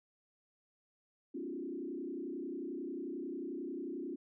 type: tone with frequency modulation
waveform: sine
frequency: 311.1 Hz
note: D#4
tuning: in tune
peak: -38 dBFS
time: 1.34-4.16 s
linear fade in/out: 10 ms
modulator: 31.2 Hz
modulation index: 2
effects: none